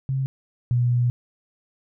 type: tone pair in turn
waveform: sine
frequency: 133.8 / 121.89 Hz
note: C3 / B2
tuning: +39 / -22 cents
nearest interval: major second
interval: 161 cents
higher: first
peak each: -21 / -17 dBFS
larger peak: second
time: 0.09-0.26 / 0.71-1.1 s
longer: second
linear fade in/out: 0 ms
effects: none